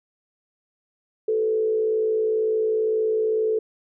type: tone with frequency modulation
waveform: sine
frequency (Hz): 437.6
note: A4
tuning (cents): -9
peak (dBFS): -19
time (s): 1.28-3.59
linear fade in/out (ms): 5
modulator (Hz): 57.9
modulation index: 0.48
effects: none